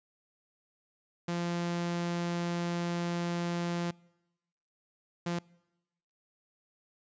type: tone bursts at uneven times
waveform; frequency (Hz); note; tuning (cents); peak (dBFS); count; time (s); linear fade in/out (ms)
sawtooth; 172.6; F3; -20; -27; 2; 1.28-3.91 / 5.26-5.39; 5
effects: noise-tail reverb RT60 1.0 s tail -25 dB re dry + resampled to 16000 Hz